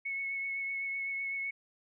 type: tone with vibrato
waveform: sine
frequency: 2200 Hz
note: C#7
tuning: 14 cents flat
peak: -33 dBFS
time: 0.05-1.51 s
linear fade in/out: 10 ms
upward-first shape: triangle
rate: 7.9 Hz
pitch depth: 17 cents each way
effects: none